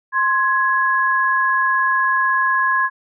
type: tone pair together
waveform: sine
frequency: 1052.7 / 1671 Hz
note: C6 / G#6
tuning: +10 / +10 cents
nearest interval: minor sixth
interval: 800 cents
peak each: -17 dBFS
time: 0.12-2.9 s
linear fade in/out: 50 ms
effects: none